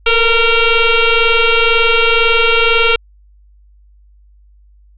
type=tone with frequency modulation; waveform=sine; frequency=1378 Hz; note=F6; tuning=24 cents flat; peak=-8 dBFS; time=0.06-2.96 s; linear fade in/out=5 ms; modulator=463 Hz; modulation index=4; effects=added 50 Hz sine -43 dBFS peak until 4.97 s